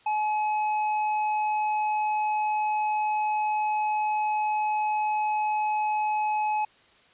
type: tone with tanh clipping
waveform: sine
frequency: 851 Hz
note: G#5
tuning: 42 cents sharp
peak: -25 dBFS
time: 0.06-6.65 s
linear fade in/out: 5 ms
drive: 9 dB
effects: white hiss -58 dBFS RMS until 7.13 s + resampled to 8000 Hz